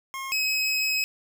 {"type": "tone pair in turn", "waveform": "25% pulse", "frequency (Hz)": [1075, 2551], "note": ["C6", "D#7"], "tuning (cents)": [47, 43], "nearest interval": "octave + minor third", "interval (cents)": 1496, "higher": "second", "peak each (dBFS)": [-28, -19], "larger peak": "second", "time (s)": [[0.14, 0.32], [0.32, 1.04]], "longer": "second", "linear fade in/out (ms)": 0, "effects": []}